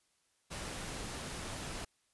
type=noise with ADSR envelope; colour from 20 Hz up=pink; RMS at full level=-40 dBFS; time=0.5-1.85 s; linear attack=29 ms; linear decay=3 ms; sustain=-2 dB; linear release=10 ms; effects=white hiss -75 dBFS RMS until 2.13 s + resampled to 24000 Hz